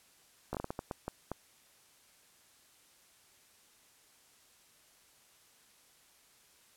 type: slowing click train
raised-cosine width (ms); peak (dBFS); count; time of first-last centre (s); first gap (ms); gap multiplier
1; -22; 10; 0.53-1.316; 16; 1.4
effects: white hiss -64 dBFS RMS until 6.76 s + low-pass 12000 Hz 12 dB/octave